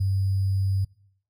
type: tone with sample-and-hold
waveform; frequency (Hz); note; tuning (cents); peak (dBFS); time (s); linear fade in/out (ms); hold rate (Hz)
sine; 96.6; G2; -25; -20; 0-0.85; 10; 4900
effects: noise-tail reverb RT60 0.7 s tail -24 dB re dry + MP3 64 kbps